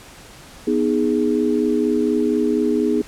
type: chord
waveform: sine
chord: G# minor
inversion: first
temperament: equal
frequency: 246.9 / 311.1 / 415.3 Hz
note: B3 / D#4 / G#4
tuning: 0 / 0 / 0 cents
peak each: -20 dBFS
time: 0.67-3.02 s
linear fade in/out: 5 ms
effects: pink hiss -42 dBFS RMS until 3.07 s + low-pass 11000 Hz 12 dB/octave